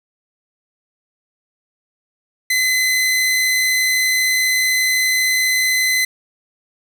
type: tone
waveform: sawtooth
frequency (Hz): 2033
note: B6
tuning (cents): +50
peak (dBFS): -11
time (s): 2.5-6.05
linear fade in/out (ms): 5
effects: none